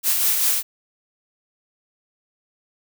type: noise with tremolo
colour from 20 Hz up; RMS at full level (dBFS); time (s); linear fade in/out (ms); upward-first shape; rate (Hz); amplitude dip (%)
blue; -18; 0.03-0.63; 50; sine; 5.1; 35
effects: none